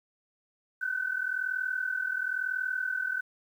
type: tone pair together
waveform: sine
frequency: 1490 / 1531 Hz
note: F#6 / G6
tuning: +12 / -41 cents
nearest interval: unison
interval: 47 cents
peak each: -32 / -31 dBFS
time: 0.81-3.21 s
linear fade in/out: 10 ms
effects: 10-bit